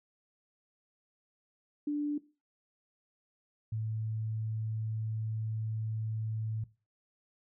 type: tone pair in turn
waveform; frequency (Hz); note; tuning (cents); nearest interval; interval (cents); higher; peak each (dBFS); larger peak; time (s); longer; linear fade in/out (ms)
sine; 293.7 / 110.01; D4 / A2; 0 / 0; octave + perfect fourth; 1700; first; -29 / -32; first; 1.87-2.18 / 3.72-6.64; second; 5
effects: noise-tail reverb RT60 0.3 s tail -18 dB re dry